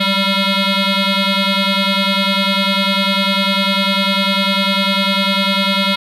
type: tone with frequency modulation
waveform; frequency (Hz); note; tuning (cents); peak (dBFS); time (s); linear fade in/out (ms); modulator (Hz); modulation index
sine; 1760; A6; 0; -10; 0-5.96; 10; 390; 5.8
effects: tanh soft clip ceiling -11 dBFS + 8-bit